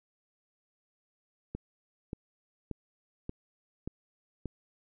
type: click train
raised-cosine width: 3 ms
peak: -23 dBFS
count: 6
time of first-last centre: 1.55-4.457 s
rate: 1.72 Hz
effects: none